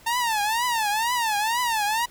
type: tone with vibrato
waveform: sawtooth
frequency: 902 Hz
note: A5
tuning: 43 cents sharp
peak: -18 dBFS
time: 0.06-2.06 s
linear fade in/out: 10 ms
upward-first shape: triangle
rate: 2.1 Hz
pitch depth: 190 cents each way
effects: pink hiss -51 dBFS RMS until 2.1 s